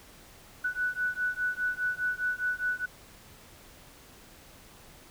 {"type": "beating tone pair", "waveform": "sine", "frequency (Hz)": [1481, 1485.9], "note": ["F#6", "F#6"], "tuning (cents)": [1, 7], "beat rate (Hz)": 4.9, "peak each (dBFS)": -31, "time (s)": [0.64, 2.86], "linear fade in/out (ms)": 10, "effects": ["pink hiss -53 dBFS RMS until 5.1 s"]}